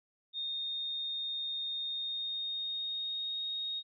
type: tone with pitch glide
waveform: sine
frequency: 3679 to 3733 Hz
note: A#7 to A#7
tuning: -24 to +2 cents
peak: -34 dBFS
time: 0.33-3.83 s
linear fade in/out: 50 ms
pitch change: +26 cents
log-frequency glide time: 1.86-3.43 s
effects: none